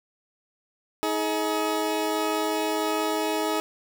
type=tone pair together; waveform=20% pulse; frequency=316.8 / 422.9 Hz; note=D#4 / G#4; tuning=+31 / +31 cents; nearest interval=perfect fourth; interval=500 cents; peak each=-22 dBFS; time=1.03-3.6 s; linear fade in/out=0 ms; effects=none